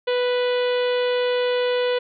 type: harmonic tone with a mistuned harmonic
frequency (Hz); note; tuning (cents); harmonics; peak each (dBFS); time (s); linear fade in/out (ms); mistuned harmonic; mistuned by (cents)
493.9; B4; 0; 1 / 2 / 3 / 4 / 5 / 6 / 7 / 8 / 9; -19 / -32 / -33 / -35 / -36 / -34 / -35 / -41 / -46; 0.07-1.99; 10; 8; +32
effects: none